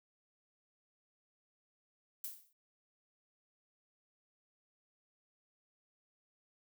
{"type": "noise with exponential decay", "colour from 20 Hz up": "violet", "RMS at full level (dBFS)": -39, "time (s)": [2.24, 2.53], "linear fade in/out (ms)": 2, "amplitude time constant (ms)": 62, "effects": []}